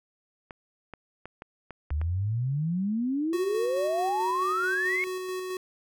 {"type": "clicks", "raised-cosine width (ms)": 0.5, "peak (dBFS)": -25, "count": 7, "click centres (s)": [0.508, 0.937, 1.256, 1.421, 1.707, 1.905, 2.015]}
{"type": "exponential sweep", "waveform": "sine", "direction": "up", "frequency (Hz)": [70.4, 2217], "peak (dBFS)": -25, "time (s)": [1.91, 5.04], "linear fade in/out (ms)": 0}
{"type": "tone with tremolo", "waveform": "square", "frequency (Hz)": 370, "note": "F#4", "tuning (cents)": 0, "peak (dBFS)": -31, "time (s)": [3.33, 5.57], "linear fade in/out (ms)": 2, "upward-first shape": "square", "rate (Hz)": 4.6, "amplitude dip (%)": 25}
{"effects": []}